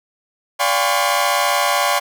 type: tone cluster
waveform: sawtooth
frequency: 578 / 709 / 805 / 1015 / 1095 Hz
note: D5 / F5 / G5 / B5 / C#6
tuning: -28 / +26 / +46 / +47 / -22 cents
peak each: -18 dBFS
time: 0.59-2 s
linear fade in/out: 20 ms
effects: none